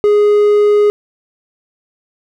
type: tone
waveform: triangle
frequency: 415.3 Hz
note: G#4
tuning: in tune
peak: -5 dBFS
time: 0.04-0.9 s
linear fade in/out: 0 ms
effects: none